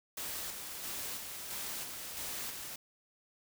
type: noise with tremolo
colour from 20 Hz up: white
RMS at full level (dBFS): -40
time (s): 0.17-2.76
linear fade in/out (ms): 5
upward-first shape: square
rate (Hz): 1.5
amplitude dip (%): 35
effects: none